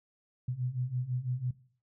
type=beating tone pair; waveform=sine; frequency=122.3 / 128.3 Hz; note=B2 / C3; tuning=-16 / -34 cents; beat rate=6 Hz; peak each=-36 / -33 dBFS; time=0.48-1.51 s; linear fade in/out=5 ms; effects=noise-tail reverb RT60 0.5 s tail -18 dB re dry